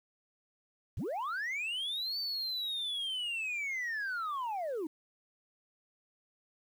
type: linear two-way sweep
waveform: sine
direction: up then down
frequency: 56.2 to 4584 to 289.9 Hz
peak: -31 dBFS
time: 0.97-4.87 s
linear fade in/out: 5 ms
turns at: 2.19 s
effects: tanh soft clip ceiling -32 dBFS + 10-bit